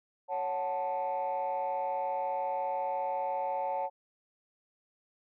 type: chord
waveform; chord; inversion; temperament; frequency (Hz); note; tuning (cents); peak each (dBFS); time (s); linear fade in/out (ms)
sine; F# minor; second; equal; 554.4 / 740 / 880; C#5 / F#5 / A5; 0 / 0 / 0; -34 / -34 / -32; 0.28-3.9; 50
effects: tanh soft clip ceiling -25 dBFS